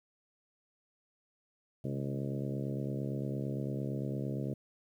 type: harmonic tone with a mistuned harmonic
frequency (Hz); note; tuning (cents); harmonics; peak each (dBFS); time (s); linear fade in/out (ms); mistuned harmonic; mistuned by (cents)
68.8; C#2; -12; 2 / 3 / 4 / 5 / 6 / 7 / 8 / 9; -36 / -40 / -42 / -44 / -46 / -47 / -48 / -49; 1.84-4.54; 5; 2; -64
effects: 11-bit